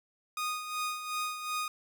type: tone with tremolo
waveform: sawtooth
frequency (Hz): 1238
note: D#6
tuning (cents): -9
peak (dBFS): -27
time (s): 0.37-1.68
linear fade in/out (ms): 2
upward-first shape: sine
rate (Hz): 2.7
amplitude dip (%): 60
effects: none